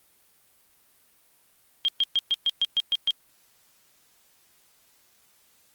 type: tone bursts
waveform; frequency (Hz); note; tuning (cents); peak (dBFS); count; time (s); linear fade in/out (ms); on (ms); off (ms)
sine; 3220; G7; +46; -19; 9; 1.85-3.107; 0; 33; 120
effects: white hiss -62 dBFS RMS until 5.74 s + Opus 32 kbps